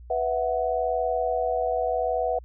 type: chord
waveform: sine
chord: B suspended fourth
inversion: none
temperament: equal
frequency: 493.9 / 659.3 / 740 Hz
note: B4 / E5 / F#5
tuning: 0 / 0 / 0 cents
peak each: -27 dBFS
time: 0.1-2.39 s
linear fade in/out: 5 ms
effects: added 60 Hz sine -42 dBFS peak until 2.44 s